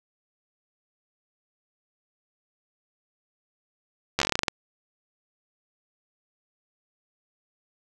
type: slowing click train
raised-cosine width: 0.2 ms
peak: -5 dBFS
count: 12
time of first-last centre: 4.19-4.482 s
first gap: 12 ms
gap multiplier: 1.15
effects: none